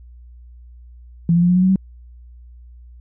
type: tone with pitch steps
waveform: sine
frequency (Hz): 168.9 / 172.35 / 175.87 / 179.46 / 183.13 / 186.87 / 190.68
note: E3 / F3 / F3 / F3 / F#3 / F#3 / G3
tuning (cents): +42 / -23 / +12 / +47 / -18 / +17 / -48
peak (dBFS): -11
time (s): 1.29-1.759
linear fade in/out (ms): 2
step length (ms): 67
effects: added 60 Hz sine -39 dBFS peak until 3 s